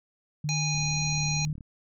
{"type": "tone with vibrato", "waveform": "sine", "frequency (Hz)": 150, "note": "D3", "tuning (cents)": 37, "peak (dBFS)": -27, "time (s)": [0.44, 1.53], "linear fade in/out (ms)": 5, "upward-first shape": "triangle", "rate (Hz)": 2.1, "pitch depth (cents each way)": 14}
{"type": "harmonic tone", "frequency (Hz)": 823, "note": "G#5", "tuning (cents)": -16, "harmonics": [1, 3, 5, 7, 8], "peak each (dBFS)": [-39, -33, -33, -35, -35], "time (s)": [0.49, 1.45], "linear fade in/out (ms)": 0}
{"type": "click train", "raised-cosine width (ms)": 5, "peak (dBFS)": -30, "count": 33, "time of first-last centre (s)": [0.75, 1.608], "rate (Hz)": 37.3}
{"effects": []}